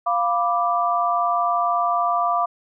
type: chord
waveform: sine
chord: B diminished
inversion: second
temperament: equal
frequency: 698.5 / 987.8 / 1174.7 Hz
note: F5 / B5 / D6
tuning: 0 / 0 / 0 cents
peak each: -21 / -26 / -21 dBFS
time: 0.06-2.46 s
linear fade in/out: 10 ms
effects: none